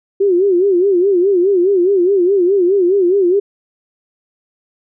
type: tone with vibrato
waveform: sine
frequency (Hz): 374.8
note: F#4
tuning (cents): +22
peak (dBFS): -9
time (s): 0.2-3.4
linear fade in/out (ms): 10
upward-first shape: sine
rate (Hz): 4.8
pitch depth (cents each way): 140
effects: none